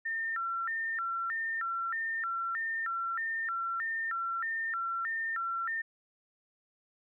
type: tone with vibrato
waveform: sine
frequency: 1568 Hz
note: G6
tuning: in tune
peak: -31 dBFS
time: 0.05-5.82 s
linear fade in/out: 10 ms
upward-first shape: square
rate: 1.6 Hz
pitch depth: 250 cents each way
effects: none